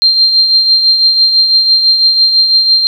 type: tone with tremolo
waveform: sine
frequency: 4173 Hz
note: C8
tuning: 5 cents flat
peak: -3 dBFS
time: 0.02-2.87 s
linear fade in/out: 0 ms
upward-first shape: triangle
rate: 6 Hz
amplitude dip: 55%
effects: 7-bit